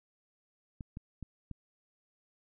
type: clicks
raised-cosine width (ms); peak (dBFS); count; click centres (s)
5; -29; 4; 0.808 / 0.971 / 1.227 / 1.513
effects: none